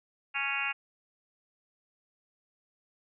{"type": "harmonic tone", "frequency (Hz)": 277.2, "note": "C#4", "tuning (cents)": 0, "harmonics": [3, 4, 5, 6, 7, 8, 9, 10], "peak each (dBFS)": [-41, -42, -38, -39, -41, -37, -34, -35], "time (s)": [0.34, 0.73], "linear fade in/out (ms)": 20, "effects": []}